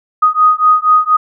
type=beating tone pair; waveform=sine; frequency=1244.5 / 1248.7 Hz; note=D#6 / D#6; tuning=0 / +6 cents; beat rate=4.2 Hz; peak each=-10 dBFS; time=0.22-1.17 s; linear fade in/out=10 ms; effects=none